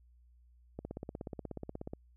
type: click train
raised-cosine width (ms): 2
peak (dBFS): -27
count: 20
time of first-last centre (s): 0.79-1.935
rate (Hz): 16.6
effects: added 60 Hz sine -60 dBFS peak until 2.16 s

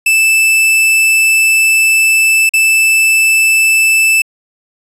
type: tone with dropouts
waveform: 45% pulse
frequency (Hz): 2637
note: E7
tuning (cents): 0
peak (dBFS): -7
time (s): 0.06-4.22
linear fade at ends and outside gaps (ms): 5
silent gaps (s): 2.493-2.536
effects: resampled to 32000 Hz

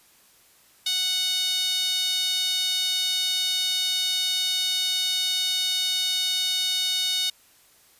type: tone with high-pass filter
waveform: sawtooth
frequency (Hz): 739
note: F#5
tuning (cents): -2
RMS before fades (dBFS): -25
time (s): 0.86-7.3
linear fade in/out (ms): 5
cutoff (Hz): 3600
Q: 4.5
effects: white hiss -57 dBFS RMS until 7.99 s + resampled to 32000 Hz

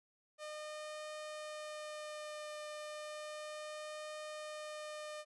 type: tone with vibrato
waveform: sawtooth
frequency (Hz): 607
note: D#5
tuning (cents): -43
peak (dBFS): -40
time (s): 0.38-5.25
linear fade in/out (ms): 50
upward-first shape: triangle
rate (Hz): 0.33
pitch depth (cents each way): 12
effects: resampled to 24000 Hz

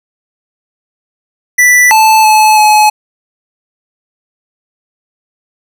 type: tone with pitch steps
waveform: square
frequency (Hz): 1974 / 875 / 862 / 851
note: B6 / A5 / A5 / G#5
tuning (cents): -1 / -10 / -36 / +42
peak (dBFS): -4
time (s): 1.58-2.9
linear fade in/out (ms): 10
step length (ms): 330
effects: none

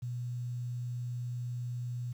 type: tone with quantisation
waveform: sine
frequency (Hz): 122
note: B2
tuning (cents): -21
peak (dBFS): -34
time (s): 0.02-2.13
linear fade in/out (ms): 10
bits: 10
effects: none

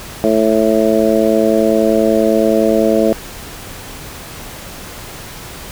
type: harmonic tone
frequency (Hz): 110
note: A2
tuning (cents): 0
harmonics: 2 / 3 / 4 / 5 / 6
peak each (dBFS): -16 / -16 / -16 / -16 / -16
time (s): 0.24-3.13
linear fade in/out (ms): 0
effects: pink hiss -31 dBFS RMS until 5.71 s

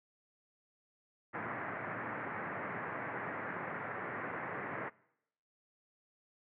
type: band-pass noise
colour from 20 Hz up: white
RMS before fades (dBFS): -41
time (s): 1.33-4.9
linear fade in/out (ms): 20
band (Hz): 100 to 2000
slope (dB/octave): 48
effects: noise-tail reverb RT60 0.8 s tail -23 dB re dry

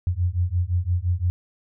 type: beating tone pair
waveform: sine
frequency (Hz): 86 / 91.8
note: F2 / F#2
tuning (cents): -26 / -13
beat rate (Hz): 5.8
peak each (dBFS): -23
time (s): 0.07-1.3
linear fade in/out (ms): 0
effects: none

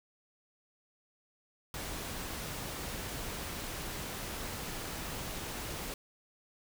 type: noise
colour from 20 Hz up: pink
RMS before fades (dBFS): -40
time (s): 1.74-5.94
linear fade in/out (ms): 2
effects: none

